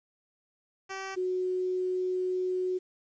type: tone pair in turn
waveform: 10% pulse / sine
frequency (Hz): 385.2 / 367.8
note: G4 / F#4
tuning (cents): -30 / -10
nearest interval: minor second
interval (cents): 80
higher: first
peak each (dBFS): -27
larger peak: neither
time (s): 0.89-1.16 / 1.16-2.79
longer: second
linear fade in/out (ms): 20
effects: resampled to 16000 Hz + 10-bit